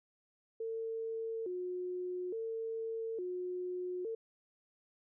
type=tone with vibrato; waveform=sine; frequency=403.8 Hz; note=G#4; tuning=49 cents flat; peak=-36 dBFS; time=0.6-4.15 s; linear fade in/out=5 ms; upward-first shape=square; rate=0.58 Hz; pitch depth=190 cents each way; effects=none